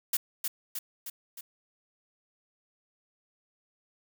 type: noise with echo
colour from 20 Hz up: blue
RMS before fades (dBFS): -27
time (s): 0.13-0.17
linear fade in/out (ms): 5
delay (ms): 310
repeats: 4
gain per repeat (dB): -4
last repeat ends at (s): 1.41
effects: none